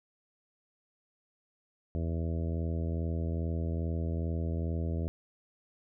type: harmonic tone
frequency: 82.41 Hz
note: E2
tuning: in tune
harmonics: 1 / 2 / 3 / 4 / 5 / 6 / 7 / 8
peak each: -31 / -37 / -41 / -43 / -45 / -47 / -48 / -49 dBFS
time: 1.95-5.08 s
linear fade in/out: 0 ms
effects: none